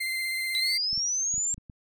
35% pulse tone with vibrato, 2082 Hz, C7, 9 cents flat, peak -26 dBFS, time 0-0.78 s, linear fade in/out 10 ms, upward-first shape square, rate 16 Hz, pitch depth 11 cents each way
sine linear sweep, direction up, 3924 to 7459 Hz, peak -25 dBFS, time 0.55-1.54 s, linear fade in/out 0 ms
clicks, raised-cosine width 5 ms, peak -32 dBFS, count 7, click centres 0.93 / 0.977 / 1.341 / 1.38 / 1.543 / 1.58 / 1.698 s
effects none

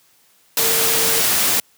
sine tone in noise, 454.3 Hz, A#4, 45 cents flat, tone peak -26 dBFS, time 0.59-1.21 s, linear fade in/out 2 ms, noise white, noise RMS -17 dBFS, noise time 0.57-1.6 s, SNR -12 dB, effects white hiss -56 dBFS RMS until 1.77 s + high-pass 100 Hz 12 dB/octave

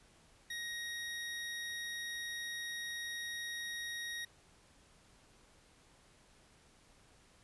25% pulse tone, 1881 Hz, A#6, 15 cents sharp, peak -36 dBFS, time 0.5-4.25 s, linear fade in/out 5 ms, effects pink hiss -65 dBFS RMS until 7.43 s + resampled to 24000 Hz

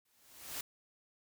white noise with exponential growth, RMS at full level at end -38 dBFS, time 0.05-0.61 s, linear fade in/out 5 ms, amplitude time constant 120 ms, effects none

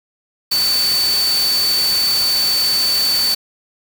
sine tone in noise, 4519 Hz, C#8, 33 cents sharp, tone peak -14 dBFS, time 0.51-3.35 s, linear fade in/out 10 ms, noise white, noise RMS -23 dBFS, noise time 0.51-3.35 s, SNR +6 dB, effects none

